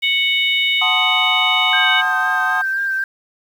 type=harmonic tone; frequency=740 Hz; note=F#5; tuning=in tune; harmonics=3 / 4 / 5; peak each=-17 / -19 / -21 dBFS; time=0.02-2.02 s; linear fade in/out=20 ms
type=chord; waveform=triangle; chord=F# diminished seventh; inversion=none; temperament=equal; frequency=740 / 880 / 1046.5 / 1244.5 Hz; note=F#5 / A5 / C6 / Eb6; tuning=0 / 0 / 0 / 0 cents; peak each=-21 / -24 / -24 / -21 dBFS; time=0.81-2.62 s; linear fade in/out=10 ms
type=tone with vibrato; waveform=sine; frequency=1577 Hz; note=G6; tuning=10 cents sharp; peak=-17 dBFS; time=1.73-3.04 s; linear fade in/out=2 ms; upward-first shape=sine; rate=3.9 Hz; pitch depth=23 cents each way
effects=7-bit